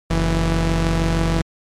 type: tone pair together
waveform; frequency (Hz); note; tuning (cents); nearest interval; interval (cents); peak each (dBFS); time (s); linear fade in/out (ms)
sawtooth; 46.25 / 164.81; F#1 / E3; 0 / 0; octave + minor seventh; 2200; -15; 0.1-1.42; 10
effects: low-pass 8000 Hz 12 dB/octave + MP3 96 kbps